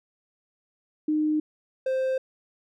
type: tone pair in turn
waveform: sine / triangle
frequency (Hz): 306.1 / 523.3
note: D#4 / C5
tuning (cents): -28 / 0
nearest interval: major sixth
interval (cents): 928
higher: second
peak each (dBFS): -21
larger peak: neither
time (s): 1.08-1.4 / 1.86-2.18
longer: neither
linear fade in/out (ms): 5
effects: none